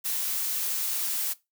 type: noise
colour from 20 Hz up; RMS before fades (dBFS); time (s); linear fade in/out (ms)
blue; -29; 0.04-1.34; 20
effects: noise-tail reverb RT60 0.2 s tail -18 dB re dry